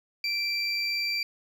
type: tone pair together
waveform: triangle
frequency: 2349 / 4702 Hz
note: D7 / D8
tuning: 0 / +1 cents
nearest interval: octave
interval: 1201 cents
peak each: -28 dBFS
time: 0.24-1.23 s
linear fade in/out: 2 ms
effects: none